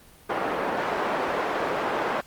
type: band-pass noise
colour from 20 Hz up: pink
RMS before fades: -27 dBFS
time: 0.29-2.21 s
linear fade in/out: 10 ms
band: 410 to 1400 Hz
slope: 12 dB/octave
effects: pink hiss -52 dBFS RMS until 2.26 s + Opus 32 kbps